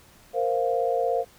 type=chord; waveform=sine; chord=Bb suspended second; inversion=none; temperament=equal; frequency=466.2 / 523.3 / 698.5 Hz; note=Bb4 / C5 / F5; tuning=0 / 0 / 0 cents; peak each=-26 dBFS; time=0.33-1.25 s; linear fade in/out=50 ms; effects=pink hiss -54 dBFS RMS until 1.38 s